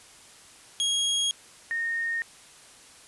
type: tone pair in turn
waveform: sawtooth / sine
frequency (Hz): 3284 / 1843.1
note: G#7 / A#6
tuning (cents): -20 / -20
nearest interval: minor seventh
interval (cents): 1000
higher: first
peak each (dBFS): -20 / -26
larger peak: first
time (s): 0.8-1.31 / 1.71-2.22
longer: neither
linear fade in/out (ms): 0
effects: white hiss -51 dBFS RMS until 3.07 s + resampled to 24000 Hz